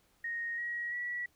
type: tone with pitch steps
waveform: sine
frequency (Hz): 1864.7 / 1901.7 / 1939.4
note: A#6 / A#6 / B6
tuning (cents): 0 / +34 / -32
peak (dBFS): -34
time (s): 0.24-1.26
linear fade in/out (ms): 5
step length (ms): 340
effects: pink hiss -70 dBFS RMS until 1.35 s